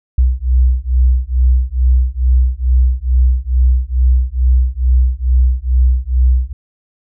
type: beating tone pair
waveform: sine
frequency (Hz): 61.74 / 64.04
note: B1 / C2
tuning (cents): 0 / -37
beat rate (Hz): 2.3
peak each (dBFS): -12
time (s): 0.18-6.53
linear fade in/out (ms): 5
effects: none